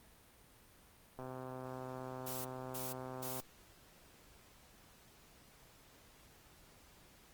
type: click train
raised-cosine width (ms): 1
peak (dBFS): -32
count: 286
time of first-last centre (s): 1.19-3.399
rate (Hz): 129
type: noise bursts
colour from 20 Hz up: blue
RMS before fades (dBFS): -44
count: 3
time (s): 2.26-3.41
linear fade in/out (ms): 10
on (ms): 190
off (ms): 290
effects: pink hiss -63 dBFS RMS until 7.33 s + Opus 32 kbps